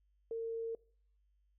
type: tone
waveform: sine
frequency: 455.5 Hz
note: A#4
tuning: 40 cents flat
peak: -36 dBFS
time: 0.31-0.75 s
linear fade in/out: 2 ms
effects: noise-tail reverb RT60 0.5 s tail -23 dB re dry + added 50 Hz sine -70 dBFS peak until 1.58 s